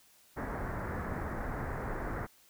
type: low-pass noise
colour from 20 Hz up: pink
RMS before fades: -37 dBFS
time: 0.36-2.27 s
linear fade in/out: 20 ms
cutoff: 1900 Hz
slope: 48 dB/octave
effects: white hiss -63 dBFS RMS until 2.49 s